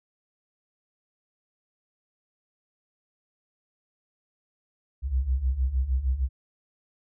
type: beating tone pair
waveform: sine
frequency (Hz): 60.9 / 67.4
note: B1 / C#2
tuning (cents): -24 / -48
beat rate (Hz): 6.5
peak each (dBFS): -28 / -24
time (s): 5.02-6.29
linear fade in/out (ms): 50
effects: none